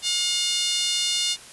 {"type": "tone with high-pass filter", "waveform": "5% pulse", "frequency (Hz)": 715, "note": "F5", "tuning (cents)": 41, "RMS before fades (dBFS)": -24, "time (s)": [0.02, 1.37], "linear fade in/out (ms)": 50, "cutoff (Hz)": 3200, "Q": 2.4, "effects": ["white hiss -44 dBFS RMS until 1.52 s", "resampled to 24000 Hz"]}